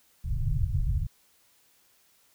pink low-pass noise, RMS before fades -27 dBFS, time 0.24-1.07 s, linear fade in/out 10 ms, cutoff 150 Hz, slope 96 dB/octave, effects white hiss -64 dBFS RMS until 2.34 s

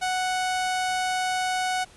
sawtooth tone, 740 Hz, F#5, in tune, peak -20 dBFS, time 0.01-1.85 s, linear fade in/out 20 ms, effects pink hiss -52 dBFS RMS until 1.96 s + resampled to 24000 Hz

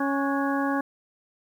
harmonic tone with a mistuned harmonic, 277.2 Hz, C#4, in tune, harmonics 1 / 2 / 3 / 4 / 5 / 6, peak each -25 / -32 / -31 / -32 / -37 / -33 dBFS, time 0-0.81 s, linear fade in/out 5 ms, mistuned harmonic 5, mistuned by +82 cents, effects 9-bit

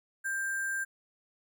sine tone with sample-and-hold, 1586 Hz, G6, 20 cents sharp, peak -30 dBFS, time 0.24-0.85 s, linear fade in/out 20 ms, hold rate 8820 Hz, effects none

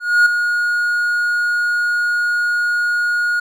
triangle tone with ADSR envelope, 1440 Hz, F#6, 47 cents flat, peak -5 dBFS, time 0-3.4 s, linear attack 260 ms, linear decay 6 ms, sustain -8 dB, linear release 7 ms, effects none

